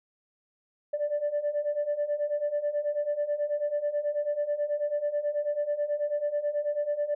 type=beating tone pair; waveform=sine; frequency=582 / 591.2 Hz; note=D5 / D5; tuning=-16 / +11 cents; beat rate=9.2 Hz; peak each=-30 / -27 dBFS; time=0.93-7.15 s; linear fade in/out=10 ms; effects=tanh soft clip ceiling -21 dBFS